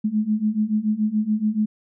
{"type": "beating tone pair", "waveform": "sine", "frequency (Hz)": [210, 217], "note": ["G#3", "A3"], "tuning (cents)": [19, -24], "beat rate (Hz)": 7, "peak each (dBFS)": [-23, -21], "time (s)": [0.04, 1.66], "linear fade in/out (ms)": 10, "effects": []}